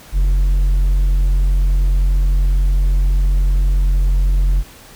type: tone with hard clipping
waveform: sine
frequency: 45.09 Hz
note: F#1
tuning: 44 cents flat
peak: -12 dBFS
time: 0.12-4.64 s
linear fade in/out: 50 ms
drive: 3 dB
effects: pink hiss -41 dBFS RMS until 4.95 s